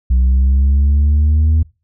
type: linear sweep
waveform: sine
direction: up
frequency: 61.74 to 79.8 Hz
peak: -6 dBFS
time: 0.1-1.63 s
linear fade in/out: 10 ms
effects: noise-tail reverb RT60 0.3 s tail -24 dB re dry + tanh soft clip ceiling -8 dBFS